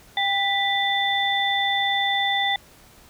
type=tone cluster; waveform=sine; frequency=794 / 1976 / 3536 Hz; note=G5 / B6 / A7; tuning=+22 / 0 / +8 cents; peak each=-24 dBFS; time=0.17-2.56 s; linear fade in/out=2 ms; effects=pink hiss -51 dBFS RMS until 3.09 s